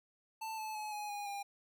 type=tone with pitch steps; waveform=square; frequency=885 / 868.3 / 851.9 / 835.8 / 820 / 804.5 Hz; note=A5 / A5 / G#5 / G#5 / G#5 / G5; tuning=+10 / -23 / +44 / +11 / -22 / +45 cents; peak=-40 dBFS; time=0.41-1.43 s; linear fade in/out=10 ms; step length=170 ms; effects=none